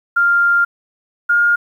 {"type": "tone pair in turn", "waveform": "sine", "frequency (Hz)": [1396.9, 1418], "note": ["F6", "F6"], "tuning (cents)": [0, 26], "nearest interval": "unison", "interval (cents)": 26, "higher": "second", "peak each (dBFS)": -10, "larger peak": "neither", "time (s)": [[0.16, 0.65], [1.29, 1.56]], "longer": "first", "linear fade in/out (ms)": 10, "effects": ["8-bit"]}